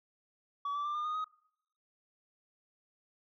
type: tone with pitch steps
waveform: sine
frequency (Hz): 1139 / 1161.6 / 1184.6 / 1208.1 / 1232.1 / 1256.5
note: C#6 / D6 / D6 / D6 / D#6 / D#6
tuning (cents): +47 / -19 / +15 / +49 / -17 / +17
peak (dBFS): -30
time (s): 0.65-1.244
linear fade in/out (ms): 5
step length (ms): 99
effects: noise-tail reverb RT60 0.7 s tail -24 dB re dry + tanh soft clip ceiling -32 dBFS